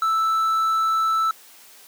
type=tone; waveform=triangle; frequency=1318.5 Hz; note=E6; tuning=in tune; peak=-16 dBFS; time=0.02-1.31 s; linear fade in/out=2 ms; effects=white hiss -48 dBFS RMS until 1.87 s + high-pass 300 Hz 12 dB/octave